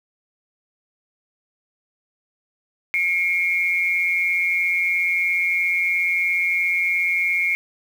sine tone pair together, 2166 / 2343 Hz, C#7 / D7, -41 / -5 cents, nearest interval minor second, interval 136 cents, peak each -19 / -23 dBFS, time 2.94-7.55 s, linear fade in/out 0 ms, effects 7-bit

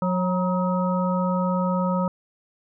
harmonic tone with a mistuned harmonic, 181.6 Hz, F#3, 32 cents flat, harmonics 1 / 3 / 5 / 7, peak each -22 / -27 / -29 / -30 dBFS, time 0.02-2.08 s, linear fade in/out 2 ms, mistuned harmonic 5, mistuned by +66 cents, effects none

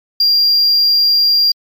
sine tone, 4775 Hz, D8, 28 cents sharp, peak -6 dBFS, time 0.2-1.52 s, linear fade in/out 5 ms, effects tanh soft clip ceiling -7 dBFS + MP3 96 kbps

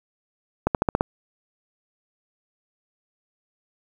accelerating click train, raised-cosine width 1 ms, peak -5 dBFS, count 6, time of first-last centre 0.67-1.009 s, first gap 78 ms, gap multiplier 0.93, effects 7-bit

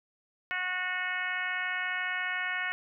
harmonic tone, 365.6 Hz, F#4, 21 cents flat, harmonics 2 / 3 / 4 / 5 / 6 / 7 / 8, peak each -42 / -42 / -35 / -34 / -36 / -42 / -44 dBFS, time 0.51-2.72 s, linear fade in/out 0 ms, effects none

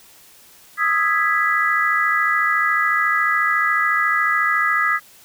sine chord, E major seventh, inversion third, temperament equal, 1244.5 / 1318.5 / 1661.2 / 1975.5 Hz, D#6 / E6 / G#6 / B6, 0 / 0 / 0 / 0 cents, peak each -20 / -25 / -21 / -20 dBFS, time 0.77-5 s, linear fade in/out 50 ms, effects white hiss -48 dBFS RMS until 5.24 s

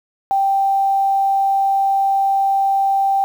sine tone with quantisation, 784 Hz, G5, in tune, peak -13 dBFS, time 0.31-3.24 s, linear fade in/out 0 ms, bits 7, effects none

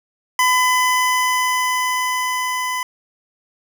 25% pulse tone with level ramp, 1007 Hz, B5, 33 cents sharp, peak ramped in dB -9 to -17 dBFS, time 0.39-2.83 s, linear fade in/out 2 ms, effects none

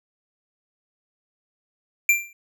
square tone with exponential decay, 2365 Hz, D7, 12 cents sharp, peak -12 dBFS, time 2.09-2.33 s, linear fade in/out 2 ms, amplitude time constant 52 ms, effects none

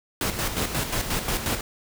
pink noise with tremolo, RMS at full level -25 dBFS, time 0.21-1.61 s, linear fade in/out 2 ms, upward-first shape square, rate 5.6 Hz, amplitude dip 55%, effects none

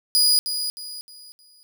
sawtooth tone with echo, 4915 Hz, D#8, 22 cents flat, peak -12 dBFS, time 0.15-0.39 s, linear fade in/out 0 ms, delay 310 ms, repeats 4, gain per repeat -9 dB, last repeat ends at 1.63 s, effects none

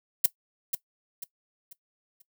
violet noise with echo, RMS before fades -18 dBFS, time 0.24-0.26 s, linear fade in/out 5 ms, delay 490 ms, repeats 4, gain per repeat -9 dB, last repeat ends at 2.22 s, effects noise-tail reverb RT60 0.1 s tail -17 dB re dry

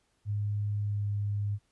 sine tone with pitch glide, 103.4 to 102.45 Hz, G#2 to G#2, -7 to -23 cents, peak -28 dBFS, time 0.25-1.59 s, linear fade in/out 50 ms, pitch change -16 cents, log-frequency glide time 0.79-1.07 s, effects pink hiss -73 dBFS RMS until 1.71 s + resampled to 24000 Hz

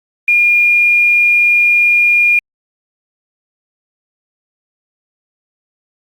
sine tone with quantisation, 2419 Hz, D#7, 49 cents flat, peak -7 dBFS, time 0.28-2.39 s, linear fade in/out 2 ms, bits 6, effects Opus 48 kbps

